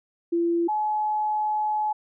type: tone pair in turn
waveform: sine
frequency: 340.1 / 851.3 Hz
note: F4 / G#5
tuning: -46 / +43 cents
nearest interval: octave + major third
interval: 1589 cents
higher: second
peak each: -20 / -22 dBFS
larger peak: first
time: 0.32-0.68 / 0.68-1.93 s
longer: second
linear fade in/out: 10 ms
effects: none